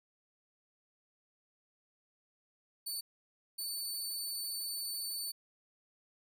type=tone bursts at uneven times; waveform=20% pulse; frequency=4506 Hz; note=C#8; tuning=28 cents sharp; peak=-31 dBFS; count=2; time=2.86-3.01 / 3.58-5.32 s; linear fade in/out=10 ms; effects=none